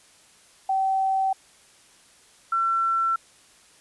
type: tone pair in turn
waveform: sine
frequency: 769 / 1350.1 Hz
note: G5 / E6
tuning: -33 / +41 cents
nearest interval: minor seventh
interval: 974 cents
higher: second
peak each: -20 dBFS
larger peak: neither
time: 0.69-1.33 / 2.52-3.16 s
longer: neither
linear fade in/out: 5 ms
effects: white hiss -55 dBFS RMS until 3.8 s + resampled to 24000 Hz